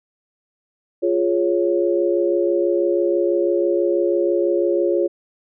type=chord; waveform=sine; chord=Db major; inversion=first; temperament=equal; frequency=349.2 / 415.3 / 554.4 Hz; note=F4 / Ab4 / Db5; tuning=0 / 0 / 0 cents; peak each=-18 / -22 / -21 dBFS; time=1.02-5.08 s; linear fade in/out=20 ms; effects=none